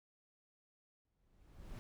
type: noise with exponential growth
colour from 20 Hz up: brown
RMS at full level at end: -45 dBFS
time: 1.05-1.79 s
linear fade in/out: 0 ms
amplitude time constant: 160 ms
effects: none